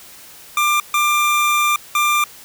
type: tone bursts at uneven times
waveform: 25% pulse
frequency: 1190 Hz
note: D6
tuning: 22 cents sharp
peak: -10 dBFS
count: 3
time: 0.57-0.8 / 0.94-1.76 / 1.95-2.24 s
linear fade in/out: 2 ms
effects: white hiss -41 dBFS RMS until 2.44 s